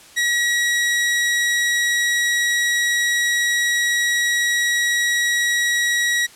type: tone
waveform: sawtooth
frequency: 1914 Hz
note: A#6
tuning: 45 cents sharp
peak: -13 dBFS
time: 0.16-6.27 s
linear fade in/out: 20 ms
effects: white hiss -45 dBFS RMS until 6.35 s + low-pass 10000 Hz 12 dB/octave